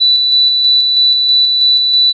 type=tone with tremolo; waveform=sine; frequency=3969 Hz; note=B7; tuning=8 cents sharp; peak=-6 dBFS; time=0-2.13 s; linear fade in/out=20 ms; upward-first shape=square; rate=3.1 Hz; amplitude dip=30%; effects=none